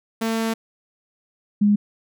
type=tone pair in turn; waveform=sawtooth / sine; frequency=225.2 / 206.1 Hz; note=A3 / G#3; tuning=+40 / -13 cents; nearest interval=major second; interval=153 cents; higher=first; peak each=-17 / -13 dBFS; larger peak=second; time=0.21-0.54 / 1.61-1.76 s; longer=first; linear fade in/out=10 ms; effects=none